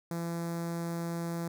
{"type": "tone with notch filter", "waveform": "sawtooth", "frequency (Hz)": 168.9, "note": "E3", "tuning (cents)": 42, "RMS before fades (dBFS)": -35, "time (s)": [0.11, 1.48], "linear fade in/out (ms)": 2, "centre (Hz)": 2900, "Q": 0.8, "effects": []}